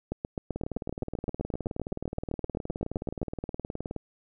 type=two click trains; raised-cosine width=2 ms; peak=-20 / -17 dBFS; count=66 / 25; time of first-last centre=0.56-3.963 / 0.12-3.217 s; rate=19.1 / 7.75 Hz; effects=none